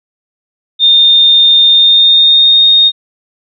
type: tone with pitch glide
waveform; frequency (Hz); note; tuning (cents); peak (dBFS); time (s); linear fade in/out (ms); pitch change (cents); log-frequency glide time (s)
sine; 3637 to 3698; A#7 to A#7; -43 to -15; -3; 0.79-2.92; 50; +28; 1.7-2.67
effects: none

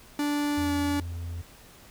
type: tone with pitch glide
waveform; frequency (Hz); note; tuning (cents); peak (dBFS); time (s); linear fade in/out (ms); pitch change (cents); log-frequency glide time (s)
45% pulse; 292 to 288.1; D4 to D4; -10 to -33; -25; 0.19-1; 2; -23; 0.59-0.72
type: tone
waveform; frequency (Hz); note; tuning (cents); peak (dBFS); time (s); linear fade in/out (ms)
triangle; 85.2; F2; -42; -30; 0.57-1.42; 10
effects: pink hiss -52 dBFS RMS until 1.9 s

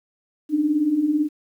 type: beating tone pair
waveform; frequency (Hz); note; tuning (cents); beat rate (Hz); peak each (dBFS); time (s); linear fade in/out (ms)
sine; 284.3 / 302.3; C#4 / D#4; +44 / -50; 18; -25 / -18; 0.49-1.29; 50
effects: 9-bit

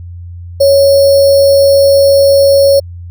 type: tone with sample-and-hold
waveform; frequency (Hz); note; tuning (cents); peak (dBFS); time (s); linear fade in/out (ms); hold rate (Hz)
sine; 554.4; C#5; 0; -3; 0.6-2.8; 10; 4900
effects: added 87 Hz sine -24 dBFS peak until 3.1 s

